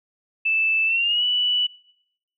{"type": "tone with pitch glide", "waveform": "sine", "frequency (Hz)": [2637, 2960], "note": ["E7", "F#7"], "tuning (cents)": [0, 0], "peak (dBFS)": -18, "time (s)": [0.45, 1.67], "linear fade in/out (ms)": 10, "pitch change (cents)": 200, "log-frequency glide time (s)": [0.86, 1.24], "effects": ["noise-tail reverb RT60 0.8 s tail -23 dB re dry"]}